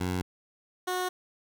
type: tone pair in turn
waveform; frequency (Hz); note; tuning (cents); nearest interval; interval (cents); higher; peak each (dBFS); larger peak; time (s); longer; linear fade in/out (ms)
15% pulse; 90.9 / 365.4; F#2 / F#4; -30 / -22; 2 octaves; 2408; second; -22; neither; 0-0.22 / 0.87-1.09; neither; 10
effects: none